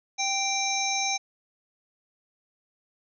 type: harmonic tone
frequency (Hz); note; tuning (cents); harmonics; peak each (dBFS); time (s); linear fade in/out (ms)
784; G5; 0; 1 / 3 / 5 / 7 / 8; -30 / -30 / -33 / -34 / -30; 0.18-1.18; 20
effects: none